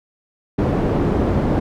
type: low-pass noise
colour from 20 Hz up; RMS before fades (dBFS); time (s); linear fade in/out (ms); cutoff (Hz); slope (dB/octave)
white; -18; 0.58-1.6; 10; 380; 12
effects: none